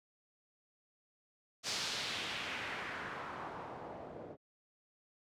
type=noise with low-pass filter sweep; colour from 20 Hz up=white; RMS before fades=-42 dBFS; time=1.63-4.37 s; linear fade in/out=50 ms; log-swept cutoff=5600 to 470 Hz; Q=1.6; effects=high-pass 80 Hz 12 dB/octave